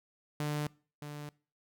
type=tone pair in turn; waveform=sawtooth; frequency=148.8 / 147.43 Hz; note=D3 / D3; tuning=+23 / +7 cents; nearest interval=unison; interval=16 cents; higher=first; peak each=-28 / -37 dBFS; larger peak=first; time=0.4-0.67 / 1.02-1.29 s; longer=neither; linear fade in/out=2 ms; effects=noise-tail reverb RT60 0.4 s tail -23 dB re dry